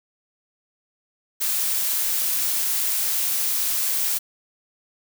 blue noise, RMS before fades -23 dBFS, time 1.4-4.19 s, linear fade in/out 20 ms, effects none

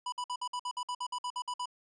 square tone bursts, 987.8 Hz, B5, in tune, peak -34 dBFS, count 14, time 0.06-1.657 s, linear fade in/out 5 ms, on 63 ms, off 55 ms, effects resampled to 22050 Hz

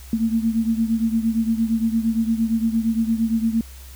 sine beating tone pair, 223.6 / 232.3 Hz, A3 / A#3, +28 / -6 cents, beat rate 8.7 Hz, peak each -19 / -23 dBFS, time 0.13-3.61 s, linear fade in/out 2 ms, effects added 65 Hz sine -38 dBFS peak until 3.95 s + white hiss -46 dBFS RMS until 3.95 s

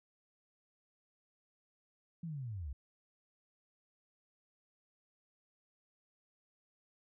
sine linear sweep, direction down, 173.8 to 60.3 Hz, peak -39 dBFS, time 2.23-2.73 s, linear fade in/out 5 ms, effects none

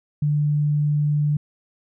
sine tone, 148 Hz, D3, 14 cents sharp, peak -17 dBFS, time 0.22-1.37 s, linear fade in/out 5 ms, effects none

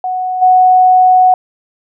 sine tone with level steps, 739 Hz, F#5, 2 cents flat, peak -14 / -4 dBFS, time 0.04-1.34 s, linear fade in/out 2 ms, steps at 0.41 s, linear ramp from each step 20 ms, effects none

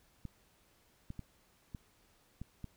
clicks, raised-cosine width 5 ms, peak -30 dBFS, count 6, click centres 0.253 / 1.104 / 1.193 / 1.748 / 2.416 / 2.643 s, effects pink hiss -69 dBFS RMS until 2.76 s

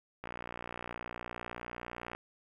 click train, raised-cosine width 0.5 ms, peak -25 dBFS, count 115, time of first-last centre 0.24-2.15 s, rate 59.7 Hz, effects 10-bit

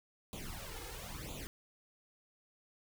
pink noise with flanger, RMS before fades -45 dBFS, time 0.33-1.47 s, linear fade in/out 0 ms, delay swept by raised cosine 0.28 to 2.38 ms, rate 1 Hz, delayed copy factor +0.85, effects none

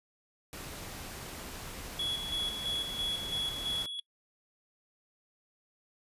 pink noise, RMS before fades -43 dBFS, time 0.53-3.86 s, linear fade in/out 0 ms
triangle tone with tremolo, 3366 Hz, G#7, 23 cents sharp, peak -29 dBFS, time 1.99-4 s, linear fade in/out 5 ms, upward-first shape square, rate 3 Hz, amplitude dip 50%
effects noise-tail reverb RT60 0.1 s tail -26 dB re dry + resampled to 32000 Hz

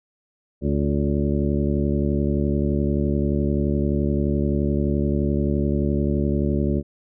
harmonic tone with a mistuned harmonic, 71.6 Hz, D2, 43 cents flat, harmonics 1 / 2 / 3 / 4 / 5 / 6 / 8, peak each -24 / -25 / -24 / -28 / -27 / -33 / -33 dBFS, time 0.61-6.83 s, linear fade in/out 50 ms, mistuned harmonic 6, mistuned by +22 cents, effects none

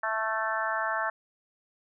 harmonic tone with a mistuned harmonic, 220 Hz, A3, in tune, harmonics 3 / 4 / 5 / 6 / 7 / 8, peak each -34 / -34 / -34 / -34 / -34 / -34 dBFS, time 0.03-1.1 s, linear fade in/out 5 ms, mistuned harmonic 6, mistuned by +17 cents, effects none

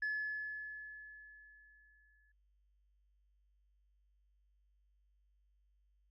sine tone with exponential decay, 1714 Hz, A6, 46 cents flat, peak -32 dBFS, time 0.02-2.32 s, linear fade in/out 5 ms, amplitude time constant 500 ms, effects tanh soft clip ceiling -32 dBFS + added 50 Hz sine -70 dBFS peak until 6.1 s

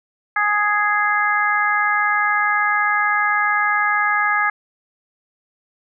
harmonic tone, 415.9 Hz, G#4, 2 cents sharp, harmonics 2 / 3 / 4 / 5, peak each -23 / -20 / -19 / -23 dBFS, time 0.36-4.5 s, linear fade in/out 5 ms, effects none

